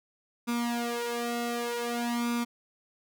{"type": "tone with flanger", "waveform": "sawtooth", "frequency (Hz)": 237.6, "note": "A#3", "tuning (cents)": 33, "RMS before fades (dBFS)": -31, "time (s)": [0.47, 2.45], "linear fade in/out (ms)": 20, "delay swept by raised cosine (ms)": [0.82, 2.72], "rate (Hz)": 0.54, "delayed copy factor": 0.9, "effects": []}